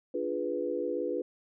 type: chord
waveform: sine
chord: D diminished seventh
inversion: none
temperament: equal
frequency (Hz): 293.7 / 349.2 / 415.3 / 493.9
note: D4 / F4 / Ab4 / Cb5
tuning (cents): 0 / 0 / 0 / 0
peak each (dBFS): -37 / -35 / -36 / -33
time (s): 0.14-1.22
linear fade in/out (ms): 5
effects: none